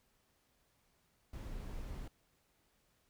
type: noise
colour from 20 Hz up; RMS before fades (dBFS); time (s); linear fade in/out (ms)
brown; -44; 1.33-2.08; 5
effects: pink hiss -75 dBFS RMS until 3.09 s